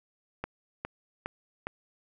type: click train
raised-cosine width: 0.5 ms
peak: -18 dBFS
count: 4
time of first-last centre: 0.44-1.67 s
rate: 2.44 Hz
effects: none